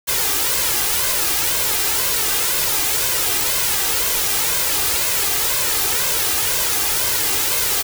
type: noise with flanger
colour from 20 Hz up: white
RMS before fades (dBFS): -19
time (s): 0.07-7.83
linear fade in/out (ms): 20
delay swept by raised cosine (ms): 1.9 to 2.52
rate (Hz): 2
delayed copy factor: +0.6
effects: none